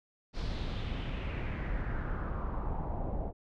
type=noise with low-pass filter sweep; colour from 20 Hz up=brown; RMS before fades=-35 dBFS; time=0.33-3.33 s; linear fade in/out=50 ms; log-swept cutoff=4800 to 660 Hz; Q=2.9; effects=none